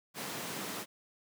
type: high-pass noise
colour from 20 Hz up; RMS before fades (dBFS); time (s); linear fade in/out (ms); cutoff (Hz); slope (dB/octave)
pink; -40; 0.14-0.86; 50; 150; 24
effects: none